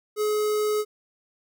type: tone with notch filter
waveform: square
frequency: 423.7 Hz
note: G#4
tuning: 35 cents sharp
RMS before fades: -24 dBFS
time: 0.16-0.85 s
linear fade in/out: 50 ms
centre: 2600 Hz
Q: 1.1
effects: none